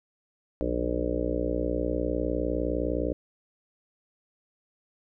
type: harmonic tone with a mistuned harmonic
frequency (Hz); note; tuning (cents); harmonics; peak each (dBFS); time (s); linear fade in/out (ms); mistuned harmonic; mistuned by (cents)
59.8; A#1; +45; 1 / 2 / 3 / 4 / 5 / 6 / 7 / 8 / 9 / 10; -32 / -41 / -39 / -42 / -31 / -38 / -35 / -34 / -33 / -37; 0.61-3.13; 0; 3; +61
effects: none